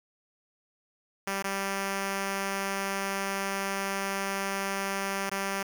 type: tone with dropouts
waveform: 5% pulse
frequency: 196 Hz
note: G3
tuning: in tune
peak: -18 dBFS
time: 1.27-5.63 s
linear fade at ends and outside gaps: 5 ms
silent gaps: 1.425-1.441 / 5.296-5.314 s
effects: 9-bit